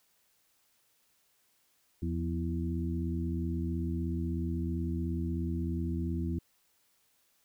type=harmonic tone with a mistuned harmonic; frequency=83 Hz; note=E2; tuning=12 cents sharp; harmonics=1 / 2 / 3 / 4; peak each=-33 / -36 / -38 / -39 dBFS; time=2.02-6.39 s; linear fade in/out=5 ms; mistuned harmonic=2; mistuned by=+70 cents; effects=white hiss -71 dBFS RMS until 7.44 s